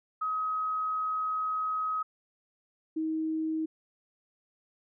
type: tone pair in turn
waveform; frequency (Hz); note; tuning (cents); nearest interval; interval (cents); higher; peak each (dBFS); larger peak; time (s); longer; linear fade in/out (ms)
sine; 1268 / 317; D#6 / D#4; +32 / +32; 2 octaves; 2400; first; -28; neither; 0.21-2.03 / 2.96-3.66; first; 10
effects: none